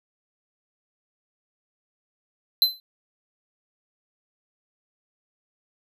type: tone with exponential decay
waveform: square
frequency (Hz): 4057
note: B7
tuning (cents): +46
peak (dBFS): -12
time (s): 2.62-2.8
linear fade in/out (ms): 1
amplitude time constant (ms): 37
effects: none